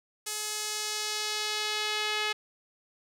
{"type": "tone with band-pass filter sweep", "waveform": "sawtooth", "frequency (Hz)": 424.8, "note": "G#4", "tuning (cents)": 39, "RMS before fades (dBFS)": -32, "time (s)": [0.26, 2.33], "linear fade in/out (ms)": 10, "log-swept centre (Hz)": [8200, 2900], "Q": 1.2, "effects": []}